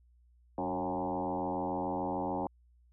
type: tone with frequency modulation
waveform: sine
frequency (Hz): 549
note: C#5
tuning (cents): -17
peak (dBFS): -31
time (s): 0.58-2.47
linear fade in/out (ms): 2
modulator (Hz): 86.9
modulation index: 4.3
effects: added 60 Hz sine -61 dBFS peak until 2.92 s